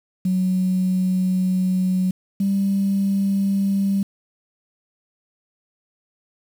sine tone pair in turn, 185 / 196.75 Hz, F#3 / G3, 0 / +7 cents, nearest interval minor second, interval 107 cents, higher second, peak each -16 dBFS, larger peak neither, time 0.25-2.11 / 2.4-4.03 s, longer first, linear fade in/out 5 ms, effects tanh soft clip ceiling -12 dBFS + 7-bit

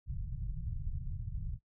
pink low-pass noise, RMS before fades -38 dBFS, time 0.06-1.59 s, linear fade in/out 50 ms, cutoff 150 Hz, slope 48 dB/octave, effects noise-tail reverb RT60 0.1 s tail -20 dB re dry

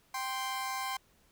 sawtooth tone pair together, 784 / 1045.9 Hz, G5 / C6, 0 / -1 cents, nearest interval perfect fourth, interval 499 cents, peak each -34 / -32 dBFS, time 0.14-0.97 s, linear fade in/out 5 ms, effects pink hiss -67 dBFS RMS until 1.31 s

